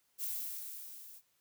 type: noise with level ramp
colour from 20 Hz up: violet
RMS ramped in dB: -36 to -54 dBFS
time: 0.18-1.22 s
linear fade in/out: 50 ms
effects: white hiss -75 dBFS RMS until 1.4 s